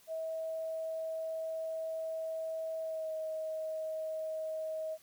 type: tone with pitch glide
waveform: sine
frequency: 644 to 632.9 Hz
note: E5 to D#5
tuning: -41 to +29 cents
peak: -35 dBFS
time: 0.07-4.98 s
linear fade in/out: 50 ms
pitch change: -30 cents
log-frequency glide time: 2.82-3.12 s
effects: white hiss -63 dBFS RMS until 5.02 s